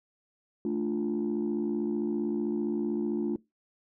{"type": "chord", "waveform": "sine", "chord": "D minor", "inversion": "second", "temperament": "equal", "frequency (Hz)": [220, 293.7, 349.2], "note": ["A3", "D4", "F4"], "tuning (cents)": [0, 0, 0], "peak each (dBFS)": [-30, -31, -30], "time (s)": [0.65, 3.36], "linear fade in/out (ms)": 2, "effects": ["noise-tail reverb RT60 0.2 s tail -22 dB re dry", "tanh soft clip ceiling -22 dBFS"]}